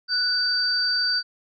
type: tone pair together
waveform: sine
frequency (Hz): 1480 / 4642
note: F#6 / D8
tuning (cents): 0 / -21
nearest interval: octave + minor sixth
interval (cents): 1979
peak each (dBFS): -26 / -21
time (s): 0.08-1.23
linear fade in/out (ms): 50
effects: none